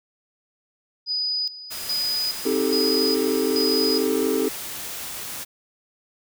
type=tone with tremolo; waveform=sine; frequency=4965 Hz; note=D#8; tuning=5 cents flat; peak=-22 dBFS; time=1.06-4.08 s; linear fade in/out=50 ms; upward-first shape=square; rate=1.2 Hz; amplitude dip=80%
type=noise; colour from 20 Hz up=white; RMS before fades=-33 dBFS; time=1.7-5.45 s; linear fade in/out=20 ms
type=chord; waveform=triangle; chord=A half-diminished seventh; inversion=first; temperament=just; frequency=264 / 316.8 / 396 / 440 Hz; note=C4 / Eb4 / G4 / A4; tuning=+16 / +31 / +18 / 0 cents; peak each=-24 / -25 / -23 / -22 dBFS; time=2.45-4.49 s; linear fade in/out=10 ms
effects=none